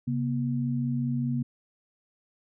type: tone pair together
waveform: sine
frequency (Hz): 134.6 / 239.7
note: C3 / A#3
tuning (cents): +49 / +48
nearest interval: minor seventh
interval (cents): 999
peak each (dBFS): -28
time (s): 0.07-1.43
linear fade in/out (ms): 10
effects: none